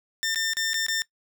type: tone with dropouts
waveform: 15% pulse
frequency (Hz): 1800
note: A6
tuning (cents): +39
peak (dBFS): -18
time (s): 0.23-1.02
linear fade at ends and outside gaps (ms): 0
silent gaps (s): 0.346-0.358 / 0.534-0.569 / 0.733-0.742 / 0.865-0.884
effects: noise-tail reverb RT60 0.1 s tail -21 dB re dry